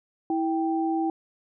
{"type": "tone pair together", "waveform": "sine", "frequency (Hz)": [326.4, 784], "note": ["E4", "G5"], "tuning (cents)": [-17, 0], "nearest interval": "octave + minor third", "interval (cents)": 1517, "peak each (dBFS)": [-24, -28], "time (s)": [0.3, 1.1], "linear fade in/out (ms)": 2, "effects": []}